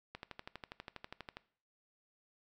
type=click train; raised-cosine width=0.3 ms; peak=-28 dBFS; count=16; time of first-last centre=0.15-1.37 s; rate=12.3 Hz; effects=noise-tail reverb RT60 0.5 s tail -19 dB re dry

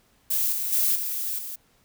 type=noise with level steps; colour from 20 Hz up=violet; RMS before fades=-24 / -28 / -22 / -29 / -35 dBFS; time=0.3-1.56 s; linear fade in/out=10 ms; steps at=0.52 / 0.72 / 0.95 / 1.38 s; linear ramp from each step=10 ms; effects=pink hiss -63 dBFS RMS until 1.84 s

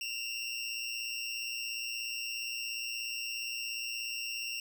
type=tone pair together; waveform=25% pulse; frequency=2681 / 2798 Hz; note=E7 / F7; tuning=+29 / +3 cents; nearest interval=minor second; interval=74 cents; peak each=-35 / -34 dBFS; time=0.01-4.6 s; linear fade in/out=2 ms; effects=none

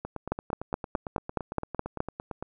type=two click trains; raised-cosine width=1 ms; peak=-20 / -12 dBFS; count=22 / 9; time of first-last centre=0.05-2.426 / 0.32-2.004 s; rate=8.84 / 4.75 Hz; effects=none

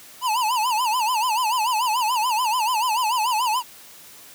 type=tone with vibrato; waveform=square; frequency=932.3 Hz; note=A#5; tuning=in tune; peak=-20 dBFS; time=0.21-3.63 s; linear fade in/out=50 ms; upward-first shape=sine; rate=6.9 Hz; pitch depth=170 cents each way; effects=white hiss -45 dBFS RMS until 4.34 s + high-pass 80 Hz 12 dB/octave

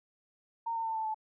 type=tone with pitch steps; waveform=sine; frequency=920 / 907.3 / 894.8 / 882.5 / 870.4 Hz; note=A#5 / A#5 / A5 / A5 / A5; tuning=-23 / -47 / +29 / +5 / -19 cents; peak=-31 dBFS; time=0.66-1.145 s; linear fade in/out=10 ms; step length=97 ms; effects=none

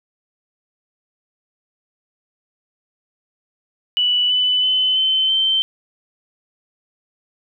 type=tone with pitch steps; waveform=sine; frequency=2960 / 2996 / 3033 / 3070 / 3107 Hz; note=F#7 / F#7 / F#7 / G7 / G7; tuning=0 / +21 / +42 / -37 / -16 cents; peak=-14 dBFS; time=3.97-5.62 s; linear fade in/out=0 ms; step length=330 ms; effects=none

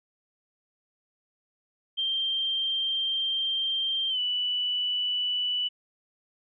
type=tone with pitch glide; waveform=sine; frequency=3162 to 2967 Hz; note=G7 to F#7; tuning=+14 to +4 cents; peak=-25 dBFS; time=1.97-5.69 s; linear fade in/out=20 ms; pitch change=-110 cents; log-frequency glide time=4.09-4.19 s; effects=none

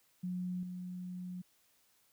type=tone with level steps; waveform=sine; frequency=180.8 Hz; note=F#3; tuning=40 cents flat; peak=-35 / -40 dBFS; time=0.23-1.42 s; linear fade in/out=10 ms; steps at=0.63 s; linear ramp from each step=2 ms; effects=white hiss -71 dBFS RMS until 2.12 s

